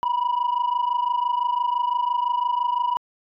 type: tone pair together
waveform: sine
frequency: 961.9 / 987.8 Hz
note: B5 / B5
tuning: -46 / 0 cents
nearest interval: unison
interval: 46 cents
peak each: -21 dBFS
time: 0.03-2.97 s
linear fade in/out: 0 ms
effects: tanh soft clip ceiling -17 dBFS